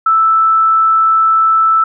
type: tone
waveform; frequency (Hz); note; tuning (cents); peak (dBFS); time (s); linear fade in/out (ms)
sine; 1318.5; E6; 0; -7; 0.06-1.84; 5
effects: none